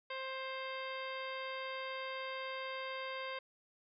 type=harmonic tone; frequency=527 Hz; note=C5; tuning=12 cents sharp; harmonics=1 / 2 / 3 / 4 / 5 / 6 / 7 / 9; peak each=-44 / -45 / -49 / -47 / -51 / -52 / -53 / -57 dBFS; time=0.1-3.39 s; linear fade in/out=5 ms; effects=none